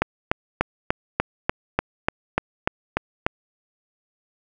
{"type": "click train", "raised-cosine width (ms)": 0.5, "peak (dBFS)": -3, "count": 12, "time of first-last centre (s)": [0.02, 3.265], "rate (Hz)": 3.39, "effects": []}